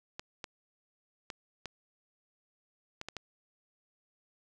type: clicks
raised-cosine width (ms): 0.2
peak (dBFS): -22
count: 7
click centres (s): 0.195 / 0.442 / 1.302 / 1.657 / 3.014 / 3.086 / 3.167
effects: none